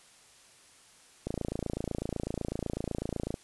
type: click train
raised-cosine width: 2 ms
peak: -19 dBFS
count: 59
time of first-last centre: 1.27-3.341 s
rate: 28 Hz
effects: white hiss -58 dBFS RMS until 3.43 s + resampled to 24000 Hz